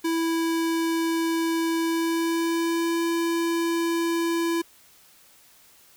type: tone with pitch glide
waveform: square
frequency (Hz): 329.6 to 335.4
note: E4 to E4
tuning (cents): 0 to +30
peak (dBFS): -23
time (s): 0.04-4.62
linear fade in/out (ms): 10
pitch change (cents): +30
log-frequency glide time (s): 1.8-3.05
effects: white hiss -55 dBFS RMS until 5.96 s